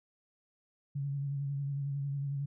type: tone with vibrato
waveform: sine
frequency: 140.2 Hz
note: C#3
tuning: 20 cents sharp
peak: -32 dBFS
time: 0.95-2.46 s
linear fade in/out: 10 ms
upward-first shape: sine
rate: 11 Hz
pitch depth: 33 cents each way
effects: none